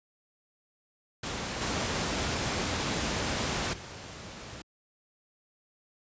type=noise with level steps; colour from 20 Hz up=pink; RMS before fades=-34 / -30 / -43 dBFS; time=1.23-4.62 s; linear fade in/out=5 ms; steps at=1.61 / 3.73 s; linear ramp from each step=5 ms; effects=high-pass 60 Hz 12 dB/octave + resampled to 16000 Hz